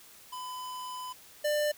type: tone pair in turn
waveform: square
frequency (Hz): 1006 / 595.8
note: B5 / D5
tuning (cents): +32 / +25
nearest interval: major sixth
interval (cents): 907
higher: first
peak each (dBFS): -38 / -27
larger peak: second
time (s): 0.32-1.13 / 1.44-1.72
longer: first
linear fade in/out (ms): 10
effects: white hiss -54 dBFS RMS until 1.77 s